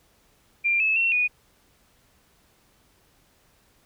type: tone with pitch steps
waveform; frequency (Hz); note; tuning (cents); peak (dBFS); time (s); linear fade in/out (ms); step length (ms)
sine; 2383 / 2600 / 2715 / 2466; D7 / E7 / F7 / D#7; +25 / -24 / -50 / -16; -19; 0.64-1.28; 20; 160
effects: pink hiss -62 dBFS RMS until 3.85 s